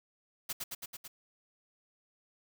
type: noise with echo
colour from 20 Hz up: white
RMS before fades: -36 dBFS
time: 0.49-0.53 s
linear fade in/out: 10 ms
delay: 110 ms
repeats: 5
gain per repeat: -2 dB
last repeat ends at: 1.08 s
effects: none